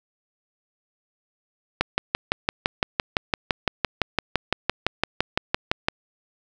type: click train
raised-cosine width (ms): 0.3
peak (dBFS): -3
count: 25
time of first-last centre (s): 1.81-5.885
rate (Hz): 5.89
effects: none